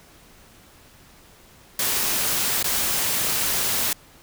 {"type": "noise with dropouts", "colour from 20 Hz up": "white", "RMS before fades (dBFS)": -23, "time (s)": [1.79, 3.93], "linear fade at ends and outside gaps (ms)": 2, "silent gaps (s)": [2.628, 2.642], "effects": ["pink hiss -51 dBFS RMS until 4.22 s"]}